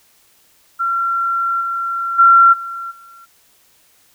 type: tone with level steps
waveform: sine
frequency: 1366 Hz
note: F6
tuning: 39 cents flat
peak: -15 / -18 / -5 / -24 / -39 dBFS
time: 0.79-3.26 s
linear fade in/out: 20 ms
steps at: 1.6 / 2.18 / 2.52 / 2.9 s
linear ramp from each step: 20 ms
effects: white hiss -54 dBFS RMS until 4.14 s